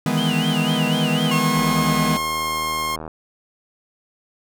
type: chord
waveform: 45% pulse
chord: E major seventh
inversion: third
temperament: equal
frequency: 155.56 / 164.81 / 207.7 / 246.9 Hz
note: D#3 / E3 / G#3 / B3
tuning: 0 / 0 / 0 / 0 cents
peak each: -24 / -24 / -24 / -23 dBFS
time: 0.06-2.17 s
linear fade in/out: 2 ms
type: tone with vibrato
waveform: triangle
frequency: 2951 Hz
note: F#7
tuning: 5 cents flat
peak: -24 dBFS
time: 0.17-1.39 s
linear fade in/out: 10 ms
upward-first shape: sine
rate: 4 Hz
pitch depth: 140 cents each way
type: tone with pitch glide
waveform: sawtooth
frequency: 1078 to 1069.3 Hz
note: C#6 to C6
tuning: -49 to +37 cents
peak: -18 dBFS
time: 1.31-2.96 s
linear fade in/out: 5 ms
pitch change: -14 cents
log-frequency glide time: 1.57-2.51 s
type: click train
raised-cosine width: 1 ms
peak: -18 dBFS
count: 120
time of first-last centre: 1.57-3.078 s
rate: 78.9 Hz
effects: none